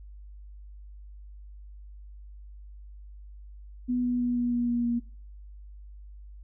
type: tone with pitch steps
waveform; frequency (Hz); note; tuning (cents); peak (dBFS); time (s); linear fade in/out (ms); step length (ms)
sine; 247.1 / 245.4 / 243.7 / 242 / 240.3 / 238.7 / 237; B3 / B3 / B3 / B3 / B3 / A#3 / A#3; +1 / -11 / -23 / -35 / -47 / +41 / +29; -24; 3.88-5; 20; 160
effects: noise-tail reverb RT60 0.5 s tail -24 dB re dry + added 50 Hz sine -43 dBFS peak until 6.43 s